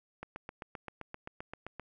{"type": "click train", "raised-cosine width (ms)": 0.5, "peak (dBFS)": -26, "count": 13, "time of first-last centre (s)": [0.23, 1.797], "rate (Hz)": 7.66, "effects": []}